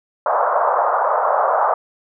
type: band-pass noise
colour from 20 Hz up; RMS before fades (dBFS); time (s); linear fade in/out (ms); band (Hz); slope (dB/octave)
pink; -17; 0.26-1.74; 2; 550 to 1300; 48
effects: none